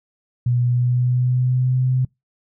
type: tone with pitch glide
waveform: sine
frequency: 122.2 to 128.5 Hz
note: B2 to C3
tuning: -18 to -31 cents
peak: -15 dBFS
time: 0.46-2.05 s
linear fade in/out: 5 ms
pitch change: +87 cents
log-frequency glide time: 0.63-1.86 s
effects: noise-tail reverb RT60 0.2 s tail -26 dB re dry